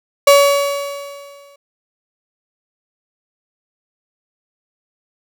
35% pulse tone with exponential decay, 565 Hz, C#5, 33 cents sharp, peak -3 dBFS, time 0.27-1.56 s, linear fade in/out 5 ms, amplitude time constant 280 ms, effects none

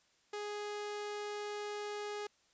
sawtooth tone, 415.3 Hz, G#4, in tune, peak -35 dBFS, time 0.33-2.27 s, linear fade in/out 5 ms, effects white hiss -71 dBFS RMS until 2.53 s + resampled to 16000 Hz

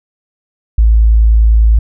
sine tone, 55 Hz, A1, in tune, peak -4 dBFS, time 0.78-1.79 s, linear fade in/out 5 ms, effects none

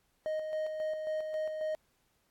triangle tone with tremolo, 622.3 Hz, D#5, in tune, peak -29 dBFS, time 0.26-1.75 s, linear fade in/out 0 ms, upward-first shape square, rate 3.7 Hz, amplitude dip 40%, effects pink hiss -74 dBFS RMS until 2.3 s + AAC 64 kbps

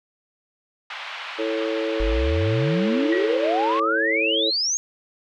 white band-pass noise, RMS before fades -34 dBFS, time 0.9-3.8 s, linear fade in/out 5 ms, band 740 to 3200 Hz, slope 24 dB/octave
sine chord, A major, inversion second, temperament equal with one note detuned, 329.6 / 443.6 / 554.4 Hz, E4 / A4 / C#5, 0 / +14 / 0 cents, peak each -27 / -26 / -27 dBFS, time 1.38-4.51 s, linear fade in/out 20 ms
sine exponential sweep, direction up, 43.65 to 6660 Hz, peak -20 dBFS, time 2-4.77 s, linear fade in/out 0 ms
sine tone with exponential decay, 1919 Hz, A#6, 50 cents sharp, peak -23 dBFS, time 3.12-3.52 s, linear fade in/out 5 ms, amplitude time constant 86 ms
effects none

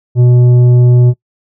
sine tone with tanh clipping, 123 Hz, B2, 7 cents flat, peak -5 dBFS, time 0.15-1.14 s, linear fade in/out 50 ms, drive 8 dB, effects noise-tail reverb RT60 0.1 s tail -23 dB re dry

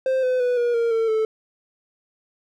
triangle tone with pitch steps, 523.3 / 508.1 / 493.4 / 479 / 465.1 / 451.6 / 438.5 Hz, C5 / B4 / B4 / A#4 / A#4 / A4 / A4, 0 / +49 / -2 / +47 / -4 / +45 / -6 cents, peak -16 dBFS, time 0.06-1.25 s, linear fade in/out 2 ms, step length 170 ms, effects none

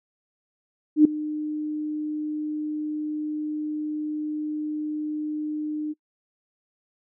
sine tone with ADSR envelope, 303.5 Hz, D#4, 43 cents flat, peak -8 dBFS, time 0.96-5.94 s, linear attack 90 ms, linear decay 4 ms, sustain -18 dB, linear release 28 ms, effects noise-tail reverb RT60 0.1 s tail -25 dB re dry

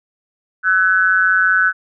sine tone with amplitude modulation, 1500 Hz, F#6, 23 cents sharp, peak -7 dBFS, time 0.63-1.73 s, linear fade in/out 50 ms, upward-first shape sine, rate 185 Hz, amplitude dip 85%, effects none

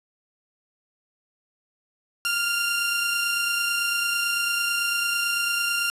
sawtooth tone pair together, 1400 / 2771 Hz, F6 / F7, +4 / -14 cents, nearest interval octave, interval 1182 cents, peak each -22 dBFS, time 2.25-5.9 s, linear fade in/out 0 ms, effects resampled to 32000 Hz + 7-bit

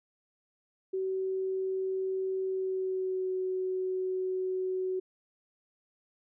sine tone with pitch glide, 379.3 to 372.8 Hz, F#4 to F#4, +43 to +13 cents, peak -29 dBFS, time 0.93-5 s, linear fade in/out 10 ms, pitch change -30 cents, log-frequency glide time 2.43-3.32 s, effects none

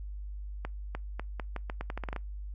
accelerating click train, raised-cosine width 0.5 ms, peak -21 dBFS, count 13, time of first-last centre 0.65-2.163 s, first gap 300 ms, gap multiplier 0.82, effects noise-tail reverb RT60 0.2 s tail -25 dB re dry + added 50 Hz sine -37 dBFS peak until 2.54 s

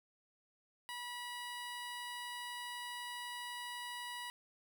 15% pulse tone, 972 Hz, B5, 28 cents flat, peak -36 dBFS, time 0.89-4.3 s, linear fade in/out 0 ms, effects none

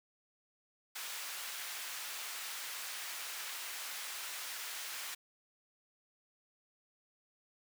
pink high-pass noise, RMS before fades -43 dBFS, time 0.95-5.15 s, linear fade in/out 10 ms, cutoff 1400 Hz, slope 12 dB/octave, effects none

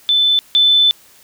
sine tone pair in turn, 3517 / 3517 Hz, A7 / A7, -1 / -1 cents, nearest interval unison, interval 0 cents, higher neither, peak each -10 / -8 dBFS, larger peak second, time 0.09-0.39 / 0.55-0.91 s, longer second, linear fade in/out 0 ms, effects white hiss -47 dBFS RMS until 1.23 s

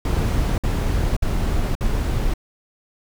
brown noise bursts, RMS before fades -20 dBFS, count 4, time 0.05-2.338 s, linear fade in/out 2 ms, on 530 ms, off 56 ms, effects none

